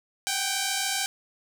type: tone pair together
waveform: 5% pulse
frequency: 759.4 / 793 Hz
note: F#5 / G5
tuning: +45 / +20 cents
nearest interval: minor second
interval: 75 cents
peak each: -18 / -16 dBFS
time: 0.27-1.06 s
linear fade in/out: 0 ms
effects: none